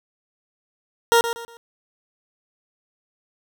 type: tone with echo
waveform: 20% pulse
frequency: 466.2 Hz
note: A#4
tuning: in tune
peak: -8 dBFS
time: 1.12-1.21 s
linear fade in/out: 0 ms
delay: 120 ms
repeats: 3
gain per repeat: -10 dB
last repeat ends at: 1.57 s
effects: none